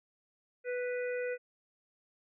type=harmonic tone; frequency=493.9 Hz; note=B4; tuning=in tune; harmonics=1 / 3 / 4 / 5; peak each=-33 / -43 / -45 / -47 dBFS; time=0.64-1.38 s; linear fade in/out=50 ms; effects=none